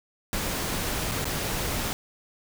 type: noise with dropouts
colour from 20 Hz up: pink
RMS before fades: -29 dBFS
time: 0.33-1.93 s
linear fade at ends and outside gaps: 0 ms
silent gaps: 1.113-1.118 / 1.244-1.254 s
effects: none